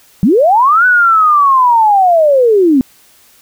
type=linear two-way sweep; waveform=sine; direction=up then down; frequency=164.81 to 1503 to 247.9 Hz; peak=-5 dBFS; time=0.23-2.81 s; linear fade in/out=0 ms; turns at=0.86 s; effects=white hiss -46 dBFS RMS until 3.41 s